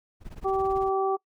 brown noise with tremolo, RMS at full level -37 dBFS, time 0.2-0.91 s, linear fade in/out 50 ms, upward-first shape triangle, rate 18 Hz, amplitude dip 100%
harmonic tone, 386.1 Hz, G4, 26 cents flat, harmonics 1 / 2 / 3, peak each -25 / -27 / -31 dBFS, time 0.44-1.17 s, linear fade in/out 20 ms
effects noise-tail reverb RT60 0.1 s tail -24 dB re dry

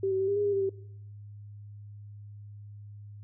sine tone with pitch steps, 388 / 380.7 / 385.4 / 400.7 / 411.1 / 404.6 / 392.8 / 387.4 Hz, G4 / F#4 / G4 / G4 / G#4 / G#4 / G4 / G4, -18 / +49 / -29 / +38 / -18 / -45 / +4 / -20 cents, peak -25 dBFS, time 0.03-0.694 s, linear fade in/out 5 ms, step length 83 ms, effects noise-tail reverb RT60 0.8 s tail -20 dB re dry + added 103 Hz sine -43 dBFS peak until 3.23 s

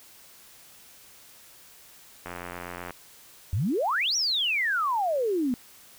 click train, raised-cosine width 0.5 ms, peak -21 dBFS, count 58, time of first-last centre 2.26-2.907 s, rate 88.1 Hz
sine exponential two-way sweep, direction up then down, 82.41 to 5920 to 234.7 Hz, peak -23 dBFS, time 3.53-5.54 s, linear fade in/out 0 ms, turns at 4.16 s
effects white hiss -52 dBFS RMS until 5.98 s

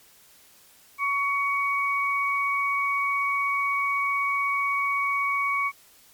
sine tone pair together, 1121 / 2242 Hz, C#6 / C#7, +19 / +19 cents, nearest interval octave, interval 1200 cents, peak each -25 dBFS, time 0.98-5.72 s, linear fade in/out 50 ms, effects white hiss -55 dBFS RMS until 6.13 s + MP3 96 kbps

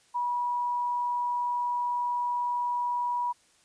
sine tone, 971 Hz, B5, 30 cents flat, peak -26 dBFS, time 0.14-3.33 s, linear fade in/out 20 ms, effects white hiss -63 dBFS RMS until 3.64 s + resampled to 22050 Hz

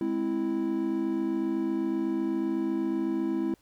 triangle chord, Ab augmented, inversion none, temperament equal, 207.7 / 261.6 / 329.6 Hz, Ab3 / C4 / E4, 0 / 0 / 0 cents, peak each -32 / -30 / -26 dBFS, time 0.01-3.54 s, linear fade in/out 2 ms, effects pink hiss -65 dBFS RMS until 3.61 s

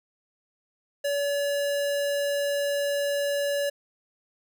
square tone, 570 Hz, C#5, 48 cents sharp, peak -25 dBFS, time 1.04-3.7 s, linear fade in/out 10 ms, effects none

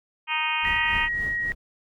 harmonic tone, 311.1 Hz, D#4, in tune, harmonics 3 / 4 / 5 / 6 / 7 / 8 / 9 / 10, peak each -29 / -33 / -37 / -34 / -32 / -27 / -32 / -35 dBFS, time 0.27-1.09 s, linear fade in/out 50 ms
brown noise with tremolo, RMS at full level -33 dBFS, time 0.62-1.55 s, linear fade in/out 50 ms, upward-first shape triangle, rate 3.6 Hz, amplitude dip 85%
sine tone with pitch glide, 1911 to 1894.5 Hz, A#6 to A#6, +43 to +27 cents, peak -24 dBFS, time 0.65-1.52 s, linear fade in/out 0 ms, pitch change -16 cents, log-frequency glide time 0.78-1.23 s
effects none

